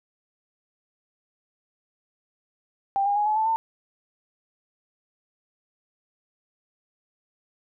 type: tone with pitch steps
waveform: sine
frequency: 790 / 810.8 / 832.2 / 854.1 / 876.6 / 899.6 Hz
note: G5 / G#5 / G#5 / G#5 / A5 / A5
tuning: +13 / -42 / +3 / +48 / -7 / +38 cents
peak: -20 dBFS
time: 2.96-3.56 s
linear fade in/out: 0 ms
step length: 100 ms
effects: none